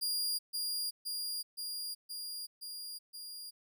sawtooth tone with echo, 4826 Hz, D8, 46 cents sharp, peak -29 dBFS, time 0.01-0.39 s, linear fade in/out 20 ms, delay 520 ms, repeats 6, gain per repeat -2 dB, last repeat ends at 3.51 s, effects none

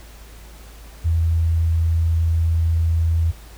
sine tone, 82.41 Hz, E2, in tune, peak -15 dBFS, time 1.04-3.32 s, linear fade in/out 20 ms, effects added 54 Hz sine -39 dBFS peak until 3.57 s + pink hiss -46 dBFS RMS until 3.57 s

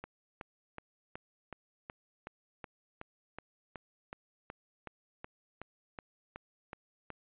click train, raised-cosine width 0.5 ms, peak -27 dBFS, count 20, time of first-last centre 0.04-7.103 s, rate 2.69 Hz, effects resampled to 8000 Hz

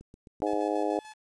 click train, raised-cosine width 3 ms, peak -36 dBFS, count 5, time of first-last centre 0.01-0.534 s, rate 7.64 Hz
harmonic tone, 103.83 Hz, G#2, in tune, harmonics 3 / 4 / 5 / 6 / 7 / 8, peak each -31 / -32 / -33 / -34 / -34 / -35 dBFS, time 0.42-0.99 s, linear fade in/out 0 ms
sawtooth tone with tremolo, 861 Hz, A5, 38 cents flat, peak -40 dBFS, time 0.46-1.14 s, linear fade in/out 10 ms, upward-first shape square, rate 6.8 Hz, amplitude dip 55%
effects resampled to 22050 Hz + 10-bit

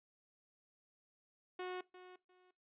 sawtooth tone with echo, 365.4 Hz, F#4, 22 cents flat, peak -37 dBFS, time 1.59-1.81 s, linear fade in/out 5 ms, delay 350 ms, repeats 2, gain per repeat -13 dB, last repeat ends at 2.51 s, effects noise-tail reverb RT60 0.2 s tail -19 dB re dry + resampled to 8000 Hz

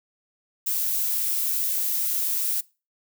violet noise, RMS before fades -25 dBFS, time 0.66-2.61 s, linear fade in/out 10 ms, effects noise-tail reverb RT60 0.3 s tail -22 dB re dry

